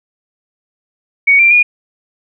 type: tone with pitch steps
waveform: sine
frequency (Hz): 2237 / 2364 / 2438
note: C#7 / D7 / D#7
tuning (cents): +15 / +11 / -36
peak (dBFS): -5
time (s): 1.27-1.63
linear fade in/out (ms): 10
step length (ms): 120
effects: none